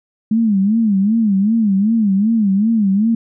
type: tone with vibrato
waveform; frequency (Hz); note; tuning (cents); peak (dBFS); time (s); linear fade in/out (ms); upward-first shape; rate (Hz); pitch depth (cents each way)
sine; 210; G#3; +19; -11; 0.31-3.15; 5; sine; 2.6; 160
effects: none